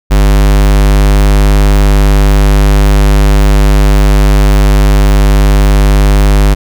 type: tone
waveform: square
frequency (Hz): 50.1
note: G1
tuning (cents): +38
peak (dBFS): -4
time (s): 0.1-6.55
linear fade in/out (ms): 20
effects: none